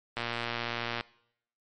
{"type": "click train", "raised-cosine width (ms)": 0.3, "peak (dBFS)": -16, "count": 100, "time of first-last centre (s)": [0.17, 1.009], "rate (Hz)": 118, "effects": ["noise-tail reverb RT60 0.7 s tail -21 dB re dry", "MP3 48 kbps"]}